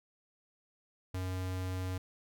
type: tone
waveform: square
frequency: 92.5 Hz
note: F#2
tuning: in tune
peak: -35 dBFS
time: 1.14-1.98 s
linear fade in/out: 5 ms
effects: none